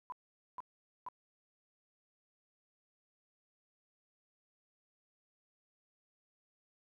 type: tone bursts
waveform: sine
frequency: 1000 Hz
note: B5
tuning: 21 cents sharp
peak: -40 dBFS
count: 3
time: 0.1-1.086 s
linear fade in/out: 0 ms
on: 22 ms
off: 460 ms
effects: 13-bit